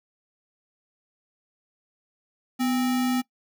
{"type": "tone with sample-and-hold", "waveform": "sine", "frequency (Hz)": 250, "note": "B3", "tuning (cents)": 21, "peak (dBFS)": -21, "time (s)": [2.59, 3.22], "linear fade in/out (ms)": 20, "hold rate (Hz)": 1050, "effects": ["noise-tail reverb RT60 0.1 s tail -21 dB re dry"]}